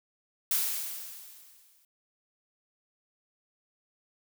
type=noise with exponential decay; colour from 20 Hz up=blue; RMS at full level=-26 dBFS; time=0.51-1.85 s; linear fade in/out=2 ms; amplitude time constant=290 ms; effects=none